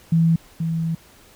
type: tone pair in turn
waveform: sine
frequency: 164.81 / 163.89 Hz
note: E3 / E3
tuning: 0 / -10 cents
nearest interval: unison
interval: 10 cents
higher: first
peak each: -13 / -20 dBFS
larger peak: first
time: 0.12-0.36 / 0.6-0.95 s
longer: second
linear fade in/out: 5 ms
effects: pink hiss -50 dBFS RMS until 1.35 s